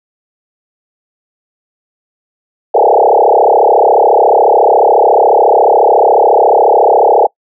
sine tone with frequency modulation, 640 Hz, D#5, 49 cents sharp, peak -4 dBFS, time 2.74-7.27 s, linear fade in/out 10 ms, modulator 34.1 Hz, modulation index 6.5, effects noise-tail reverb RT60 0.1 s tail -24 dB re dry

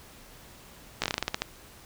slowing click train, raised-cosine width 0.2 ms, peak -9 dBFS, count 11, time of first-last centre 1.02-1.42 s, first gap 17 ms, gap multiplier 1.18, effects pink hiss -51 dBFS RMS until 1.85 s

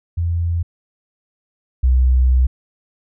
sine tone pair in turn, 85 / 63.51 Hz, F2 / B1, -46 / +49 cents, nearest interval perfect fourth, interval 505 cents, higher first, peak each -16 / -10 dBFS, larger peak second, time 0.17-0.63 / 1.83-2.47 s, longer second, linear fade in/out 10 ms, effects none

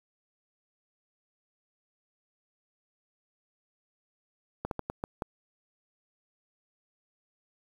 slowing click train, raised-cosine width 1 ms, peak -18 dBFS, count 6, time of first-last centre 4.65-5.222 s, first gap 62 ms, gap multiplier 1.31, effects 8-bit

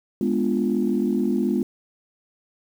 sine chord, G# diminished seventh, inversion none, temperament equal, 207.7 / 246.9 / 293.7 / 349.2 Hz, G#3 / B3 / D4 / F4, 0 / 0 / 0 / 0 cents, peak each -23 / -23 / -28 / -25 dBFS, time 0.21-1.63 s, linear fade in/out 2 ms, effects tanh soft clip ceiling -10 dBFS + 8-bit

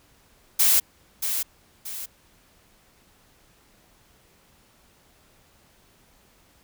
blue noise with echo, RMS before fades -18 dBFS, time 0.59-0.8 s, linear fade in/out 10 ms, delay 630 ms, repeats 2, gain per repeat -8 dB, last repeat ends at 2.06 s, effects pink hiss -59 dBFS RMS until 6.63 s

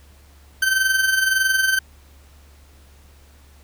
40% pulse tone with amplitude modulation, 1546 Hz, G6, 24 cents flat, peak -13 dBFS, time 0.62-1.79 s, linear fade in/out 5 ms, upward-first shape sine, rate 21.7 Hz, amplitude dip 55%, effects added 71 Hz sine -47 dBFS peak until 3.63 s + pink hiss -54 dBFS RMS until 3.63 s

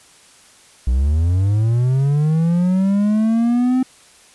triangle linear sweep, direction up, 58.8 to 260 Hz, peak -11 dBFS, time 0.87-3.83 s, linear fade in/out 5 ms, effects white hiss -48 dBFS RMS until 4.34 s + resampled to 24000 Hz

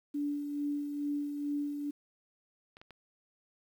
sine tone with tremolo, 289.8 Hz, D4, 23 cents flat, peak -30 dBFS, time 0.14-1.91 s, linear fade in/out 10 ms, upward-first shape sine, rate 2.3 Hz, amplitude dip 45%
clicks, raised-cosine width 0.3 ms, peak -35 dBFS, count 3, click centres 2.769 / 2.815 / 2.907 s
effects 10-bit

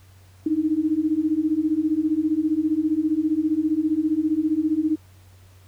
sine beating tone pair, 301.7 / 316.7 Hz, D4 / D#4, +47 / +31 cents, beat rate 15 Hz, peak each -23 / -21 dBFS, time 0.46-4.96 s, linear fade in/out 5 ms, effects added 93 Hz sine -48 dBFS peak until 5.67 s + pink hiss -57 dBFS RMS until 5.67 s

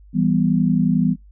sine chord, E minor, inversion none, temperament equal, 164.81 / 196 / 246.9 Hz, E3 / G3 / B3, 0 / 0 / 0 cents, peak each -19 dBFS, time 0.13-1.16 s, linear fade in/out 50 ms, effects noise-tail reverb RT60 0.2 s tail -25 dB re dry + added 50 Hz sine -43 dBFS peak until 1.31 s

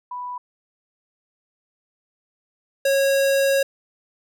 sine / square tone pair in turn, 987.8 / 548.3 Hz, B5 / C#5, 0 / -19 cents, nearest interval minor seventh, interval 1019 cents, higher first, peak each -28 / -17 dBFS, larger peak second, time 0.11-0.38 / 2.85-3.63 s, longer second, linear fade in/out 5 ms, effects none

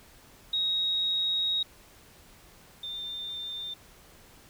sine tone pair in turn, 3778 / 3597 Hz, A#7 / A7, +22 / +37 cents, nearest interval minor second, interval 85 cents, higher first, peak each -25 / -34 dBFS, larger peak first, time 0.53-1.63 / 2.83-3.74 s, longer first, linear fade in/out 5 ms, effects pink hiss -55 dBFS RMS until 4.49 s

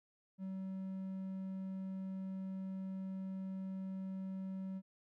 triangle tone, 190.3 Hz, F#3, 49 cents sharp, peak -38 dBFS, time 0.38-4.82 s, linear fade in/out 50 ms, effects none

